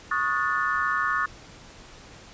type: chord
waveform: sine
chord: D# half-diminished seventh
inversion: third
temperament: equal with one note detuned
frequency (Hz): 1108.7 / 1244.5 / 1451.2 / 1760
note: C#6 / D#6 / F#6 / A6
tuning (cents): 0 / 0 / -34 / 0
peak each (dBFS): -28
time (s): 0.11-1.26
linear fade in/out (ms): 5
effects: pink hiss -47 dBFS RMS until 2.33 s + resampled to 16000 Hz